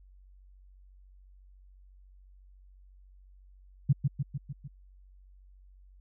sine tone with echo, 138.59 Hz, C#3, in tune, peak -18 dBFS, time 3.89-3.93 s, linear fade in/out 10 ms, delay 150 ms, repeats 5, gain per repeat -4 dB, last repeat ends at 4.68 s, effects added 47 Hz sine -53 dBFS peak until 6 s

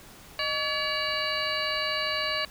harmonic tone with a mistuned harmonic, 569 Hz, C#5, 45 cents sharp, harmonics 1 / 2 / 3 / 4 / 5 / 7 / 8, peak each -34 / -34 / -34 / -34 / -34 / -34 / -34 dBFS, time 0.39-2.45 s, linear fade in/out 2 ms, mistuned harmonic 1, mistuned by +140 cents, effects pink hiss -49 dBFS RMS until 2.5 s

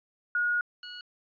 sine / 5% pulse tone pair in turn, 1443 / 1456.4 Hz, F#6 / F#6, -44 / -28 cents, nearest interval unison, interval 16 cents, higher second, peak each -24 dBFS, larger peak neither, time 0.35-0.61 / 0.83-1.01 s, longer first, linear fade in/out 2 ms, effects resampled to 11025 Hz

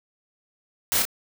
white noise with echo, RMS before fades -23 dBFS, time 0.92-1.02 s, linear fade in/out 0 ms, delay 32 ms, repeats 1, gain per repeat -3 dB, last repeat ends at 1.052 s, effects none

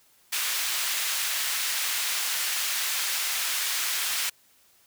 pink high-pass noise, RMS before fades -28 dBFS, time 0.32-4.3 s, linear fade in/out 10 ms, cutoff 1900 Hz, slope 12 dB/octave, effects white hiss -61 dBFS RMS until 4.86 s

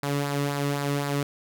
sawtooth tone with flanger, 142.5 Hz, C#3, 48 cents sharp, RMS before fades -27 dBFS, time 0.03-1.23 s, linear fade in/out 2 ms, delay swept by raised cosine 0.32 to 1.31 ms, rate 3.9 Hz, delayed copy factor -0.5, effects none

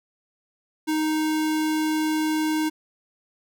square tone, 311.1 Hz, D#4, in tune, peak -22 dBFS, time 0.87-2.7 s, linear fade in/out 20 ms, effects none

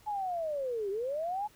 sine linear two-way sweep, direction down then up, 859 to 381.8 to 859 Hz, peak -31 dBFS, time 0.06-1.48 s, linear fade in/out 20 ms, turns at 0.9 s, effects pink hiss -61 dBFS RMS until 1.55 s

